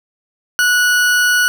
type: tone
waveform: 40% pulse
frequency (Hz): 1469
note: F#6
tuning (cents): -13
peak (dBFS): -10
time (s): 0.59-1.48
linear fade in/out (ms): 0
effects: none